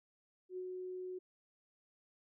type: tone with ADSR envelope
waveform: sine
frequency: 367.6 Hz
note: F#4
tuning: 11 cents flat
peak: -39 dBFS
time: 0.49-1.19 s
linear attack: 82 ms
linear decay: 66 ms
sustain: -2 dB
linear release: 12 ms
effects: none